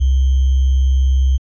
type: tone with sample-and-hold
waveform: sine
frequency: 65.7 Hz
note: C2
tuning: 8 cents sharp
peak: -10 dBFS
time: 0-1.38 s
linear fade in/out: 20 ms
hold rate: 3150 Hz
effects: resampled to 16000 Hz